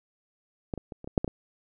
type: clicks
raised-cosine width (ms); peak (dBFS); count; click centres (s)
2; -17 / -22 / -25 / -28 / -23 / -7 / -14 / -18; 8; 0.738 / 0.777 / 0.922 / 1.044 / 1.075 / 1.178 / 1.245 / 1.278
effects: none